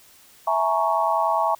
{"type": "chord", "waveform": "sine", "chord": "A# half-diminished seventh", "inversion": "second", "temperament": "equal with one note detuned", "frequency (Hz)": [659.3, 842.2, 932.3, 1108.7], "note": ["E5", "G#5", "A#5", "C#6"], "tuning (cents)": [0, 24, 0, 0], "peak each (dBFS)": -24, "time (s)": [0.47, 1.55], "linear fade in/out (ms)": 5, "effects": ["white hiss -52 dBFS RMS until 1.59 s"]}